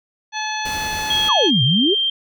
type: harmonic tone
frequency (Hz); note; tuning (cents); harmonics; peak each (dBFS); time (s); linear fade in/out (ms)
860; A5; -40; 1 / 2 / 3 / 4 / 5 / 7; -25 / -28 / -30 / -31 / -32 / -33; 0.32-1.51; 50
type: noise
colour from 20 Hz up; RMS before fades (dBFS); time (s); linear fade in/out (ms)
pink; -31; 0.65-1.29; 5
type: tone with pitch glide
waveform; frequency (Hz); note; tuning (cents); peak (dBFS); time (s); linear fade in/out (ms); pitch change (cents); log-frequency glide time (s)
sine; 3290 to 3165; G#7 to G7; -17 to +16; -16; 1.1-2.1; 5; -67; 1.21-1.67
type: exponential two-way sweep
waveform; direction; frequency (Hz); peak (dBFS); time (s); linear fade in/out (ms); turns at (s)
sine; down then up; 1318.5 to 117.3 to 442.2; -15; 1.28-1.95; 20; 1.63
effects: none